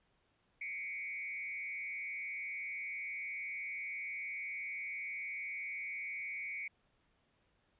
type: tone with frequency modulation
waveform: sine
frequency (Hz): 2233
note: C#7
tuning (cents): +12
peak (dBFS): -39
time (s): 0.61-6.68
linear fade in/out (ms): 5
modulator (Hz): 147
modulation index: 0.83
effects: pink hiss -75 dBFS RMS until 7.79 s + resampled to 8000 Hz